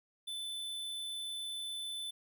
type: tone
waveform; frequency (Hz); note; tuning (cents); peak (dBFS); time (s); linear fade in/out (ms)
square; 3513; A7; -3; -39; 0.27-2.11; 10
effects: none